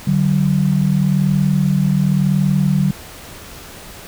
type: tone pair together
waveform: sine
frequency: 148.4 / 189.31 Hz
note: D3 / F#3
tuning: +18 / +40 cents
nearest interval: major third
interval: 422 cents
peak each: -15 dBFS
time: 0.07-2.91 s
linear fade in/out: 5 ms
effects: pink hiss -36 dBFS RMS until 4.07 s